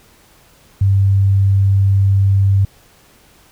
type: tone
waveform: sine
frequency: 98 Hz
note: G2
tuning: in tune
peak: -9 dBFS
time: 0.81-2.65 s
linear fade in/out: 5 ms
effects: pink hiss -49 dBFS RMS until 3.51 s